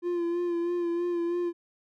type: tone with vibrato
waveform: triangle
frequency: 345.8 Hz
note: F4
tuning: 17 cents flat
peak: -24 dBFS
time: 0.02-1.53 s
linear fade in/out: 50 ms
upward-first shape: sine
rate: 3.1 Hz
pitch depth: 31 cents each way
effects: none